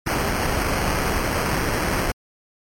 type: noise with sample-and-hold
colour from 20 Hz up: pink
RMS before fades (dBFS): -22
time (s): 0.06-2.12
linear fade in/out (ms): 10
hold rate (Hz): 3675
effects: MP3 64 kbps